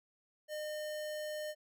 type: tone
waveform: square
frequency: 608 Hz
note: D#5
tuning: 40 cents flat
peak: -39 dBFS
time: 0.48-1.55 s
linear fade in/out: 50 ms
effects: none